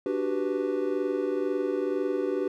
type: chord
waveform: triangle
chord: G major seventh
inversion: second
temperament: equal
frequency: 293.7 / 370 / 392 / 493.9 Hz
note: D4 / F#4 / G4 / B4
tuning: 0 / 0 / 0 / 0 cents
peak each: -30 / -29 / -28 / -30 dBFS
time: 0.06-2.48 s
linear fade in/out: 2 ms
effects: none